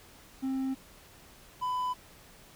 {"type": "tone pair in turn", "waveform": "triangle", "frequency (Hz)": [265.1, 1000.9], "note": ["C4", "B5"], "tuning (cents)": [23, 23], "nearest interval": "octave + major seventh", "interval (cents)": 2300, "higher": "second", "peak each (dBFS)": [-27, -27], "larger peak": "neither", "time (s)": [[0.42, 0.75], [1.61, 1.94]], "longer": "neither", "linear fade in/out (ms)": 20, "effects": ["pink hiss -55 dBFS RMS until 2.55 s"]}